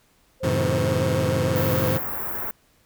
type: tone with vibrato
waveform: sine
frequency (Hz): 519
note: C5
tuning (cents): -14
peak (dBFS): -24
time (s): 0.4-2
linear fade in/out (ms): 50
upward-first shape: sine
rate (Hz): 6.6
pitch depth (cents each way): 38
type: chord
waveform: sawtooth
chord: F# diminished seventh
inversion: none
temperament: just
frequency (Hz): 92.5 / 111 / 133.2 / 159.84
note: F#2 / A2 / C3 / Eb3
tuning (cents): 0 / +16 / +31 / +47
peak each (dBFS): -23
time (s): 0.43-1.98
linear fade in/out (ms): 10
type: band-stop noise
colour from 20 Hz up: white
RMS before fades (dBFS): -29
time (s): 1.56-2.51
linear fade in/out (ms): 0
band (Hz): 1600 to 15000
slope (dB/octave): 24
effects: pink hiss -61 dBFS RMS until 2.85 s